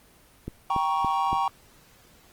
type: click train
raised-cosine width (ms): 3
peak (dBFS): -19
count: 4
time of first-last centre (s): 0.48-1.33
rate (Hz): 3.53
type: chord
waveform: triangle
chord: G diminished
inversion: none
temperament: equal with one note detuned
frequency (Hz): 784 / 942.6 / 1108.7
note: G5 / Bb5 / Db6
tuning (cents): 0 / +19 / 0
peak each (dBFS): -25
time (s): 0.7-1.48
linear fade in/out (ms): 2
effects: pink hiss -56 dBFS RMS until 2.32 s + Opus 24 kbps